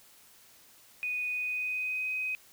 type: tone with pitch glide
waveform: sine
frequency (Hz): 2481 to 2516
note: D#7 to D#7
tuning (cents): -6 to +19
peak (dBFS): -30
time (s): 1.03-2.35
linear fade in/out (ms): 0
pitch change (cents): +25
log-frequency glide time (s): 1.28-2.09
effects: white hiss -58 dBFS RMS until 2.52 s

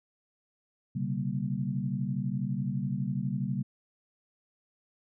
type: tone cluster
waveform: sine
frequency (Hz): 128.1 / 140.2 / 192.8 / 232.2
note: C3 / C#3 / G3 / A#3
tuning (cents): -36 / +20 / -28 / -7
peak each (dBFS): -35 / -33 / -33 / -37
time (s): 0.95-3.63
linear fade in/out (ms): 10
effects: none

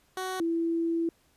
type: tone pair in turn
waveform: 15% pulse / sine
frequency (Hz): 373.5 / 332.8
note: F#4 / E4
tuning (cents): +16 / +17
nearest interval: major second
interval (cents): 199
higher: first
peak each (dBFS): -25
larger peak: neither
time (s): 0.17-0.4 / 0.4-1.09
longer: second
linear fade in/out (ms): 2
effects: pink hiss -66 dBFS RMS until 1.36 s + resampled to 32000 Hz

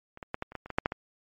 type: clicks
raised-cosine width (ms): 0.5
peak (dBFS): -30 / -24 / -16 / -17 / -30 / -20 / -28 / -20 / -9 / -10 / -18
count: 11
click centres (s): 0.174 / 0.228 / 0.344 / 0.424 / 0.52 / 0.553 / 0.66 / 0.703 / 0.785 / 0.859 / 0.921
effects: MP3 48 kbps

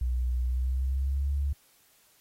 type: tone with pitch glide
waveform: sine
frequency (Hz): 61.74 to 70.51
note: B1 to C#2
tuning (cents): 0 to +30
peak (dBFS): -25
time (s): 0.01-1.53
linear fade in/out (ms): 5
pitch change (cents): +230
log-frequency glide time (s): 0.44-1.34
effects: white hiss -63 dBFS RMS until 2.2 s + AAC 48 kbps

